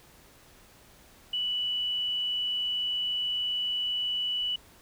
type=tone; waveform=sine; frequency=2960 Hz; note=F#7; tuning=in tune; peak=-27 dBFS; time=1.33-4.56 s; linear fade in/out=5 ms; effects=pink hiss -56 dBFS RMS until 4.81 s